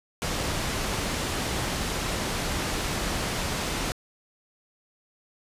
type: low-pass noise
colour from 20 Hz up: pink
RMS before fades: -29 dBFS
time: 0.22-3.92 s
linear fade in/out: 0 ms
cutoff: 9100 Hz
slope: 12 dB/octave
effects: resampled to 32000 Hz